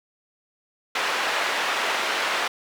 white band-pass noise, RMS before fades -25 dBFS, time 0.95-2.48 s, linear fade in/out 5 ms, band 540 to 2300 Hz, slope 12 dB/octave, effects none

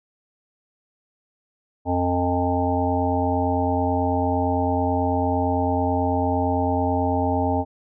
harmonic tone, 89 Hz, F2, 33 cents sharp, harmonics 1 / 3 / 5 / 7 / 9 / 10, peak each -25 / -24 / -29 / -27 / -25 / -30 dBFS, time 1.85-7.65 s, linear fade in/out 50 ms, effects none

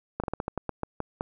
slowing click train, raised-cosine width 1 ms, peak -15 dBFS, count 11, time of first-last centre 0.2-1.209 s, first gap 37 ms, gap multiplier 1.21, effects none

